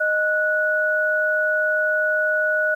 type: tone pair together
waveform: sine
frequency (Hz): 618.5 / 1471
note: D#5 / F#6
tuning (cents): -10 / -11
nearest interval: octave + minor third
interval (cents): 1499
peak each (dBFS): -22 / -19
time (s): 0-2.75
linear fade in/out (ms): 10
effects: 9-bit